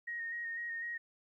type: tone with vibrato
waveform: sine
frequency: 1864.7 Hz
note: A#6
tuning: in tune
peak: -37 dBFS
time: 0.07-0.98 s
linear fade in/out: 10 ms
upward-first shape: square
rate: 4 Hz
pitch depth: 19 cents each way
effects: 13-bit